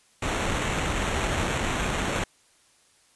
pink noise with sample-and-hold, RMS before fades -27 dBFS, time 0.22-2.24 s, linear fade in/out 5 ms, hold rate 4900 Hz, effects white hiss -61 dBFS RMS until 3.15 s + resampled to 24000 Hz

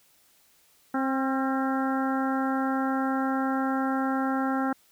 harmonic tone with a mistuned harmonic, 265.7 Hz, C4, 27 cents sharp, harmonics 1 / 2 / 3 / 4 / 5 / 6 / 7, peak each -26 / -35 / -31 / -38 / -33 / -38 / -44 dBFS, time 0.94-4.73 s, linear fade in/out 5 ms, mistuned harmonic 5, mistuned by +37 cents, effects white hiss -62 dBFS RMS until 4.91 s

